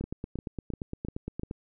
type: two click trains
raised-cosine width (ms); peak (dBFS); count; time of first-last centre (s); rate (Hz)
3; -21 / -21; 5 / 14; 0.04-1.434 / 0.01-1.511; 2.87 / 8.66
effects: none